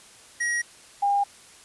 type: tone pair in turn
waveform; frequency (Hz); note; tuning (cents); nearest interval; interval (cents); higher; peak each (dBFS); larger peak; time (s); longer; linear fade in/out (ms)
square / sine; 1900 / 805.8; A#6 / G5; +33 / +48; octave + minor third; 1485; first; -24 / -19; second; 0.4-0.62 / 1.02-1.24; neither; 10
effects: white hiss -50 dBFS RMS until 1.64 s + resampled to 24000 Hz